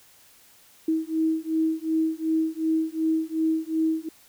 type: beating tone pair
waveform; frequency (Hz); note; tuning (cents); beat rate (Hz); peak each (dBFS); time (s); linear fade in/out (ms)
sine; 318.5 / 321.2; D#4 / E4; +41 / -45; 2.7; -25; 0.88-4.09; 5
effects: white hiss -55 dBFS RMS until 4.28 s